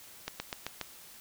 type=slowing click train; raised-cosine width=0.2 ms; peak=-17 dBFS; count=5; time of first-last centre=0.28-0.813 s; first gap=120 ms; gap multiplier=1.07; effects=white hiss -52 dBFS RMS until 1.2 s